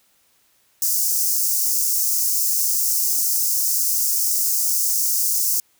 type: high-pass noise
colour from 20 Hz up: white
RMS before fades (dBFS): -20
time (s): 0.82-5.6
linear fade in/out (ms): 2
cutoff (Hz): 5200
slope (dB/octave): 48
effects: white hiss -61 dBFS RMS until 5.79 s